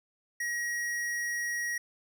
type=tone with hard clipping; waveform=sine; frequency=1900 Hz; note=A#6; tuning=33 cents sharp; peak=-32 dBFS; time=0.4-1.78 s; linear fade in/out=5 ms; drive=14 dB; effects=none